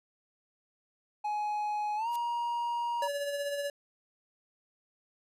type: tone with pitch glide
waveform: triangle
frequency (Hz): 839 to 947.2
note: G#5 to A#5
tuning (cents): +17 to +27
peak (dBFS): -28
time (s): 1.24-3.08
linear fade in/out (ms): 10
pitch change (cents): +210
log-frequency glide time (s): 1.96-2.09
type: noise with exponential growth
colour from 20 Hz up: blue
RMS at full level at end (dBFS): -40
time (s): 2.07-2.16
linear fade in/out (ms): 2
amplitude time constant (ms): 19
type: tone with tremolo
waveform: square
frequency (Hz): 571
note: D5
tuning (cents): -49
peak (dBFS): -31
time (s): 3.02-3.7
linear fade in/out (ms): 2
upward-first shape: sine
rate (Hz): 16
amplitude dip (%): 40
effects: resampled to 32000 Hz